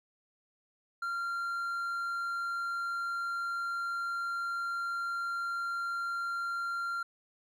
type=tone with hard clipping; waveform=triangle; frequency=1383 Hz; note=F6; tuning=17 cents flat; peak=-33 dBFS; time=1.02-7.03 s; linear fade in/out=5 ms; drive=6 dB; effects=none